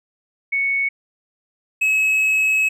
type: tone pair in turn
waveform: sine / triangle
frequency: 2217 / 2571 Hz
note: C#7 / E7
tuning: 0 / -44 cents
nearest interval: minor third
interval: 256 cents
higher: second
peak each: -17 / -13 dBFS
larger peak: second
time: 0.52-0.89 / 1.81-2.69 s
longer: second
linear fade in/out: 10 ms
effects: none